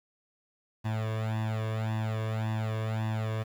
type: tone with flanger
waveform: sawtooth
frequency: 110 Hz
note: A2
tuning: in tune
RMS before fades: -31 dBFS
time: 0.84-3.44 s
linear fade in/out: 20 ms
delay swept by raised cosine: 1.1 to 1.82 ms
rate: 1.8 Hz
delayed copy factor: +1
effects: low-pass 3000 Hz 12 dB/octave + 9-bit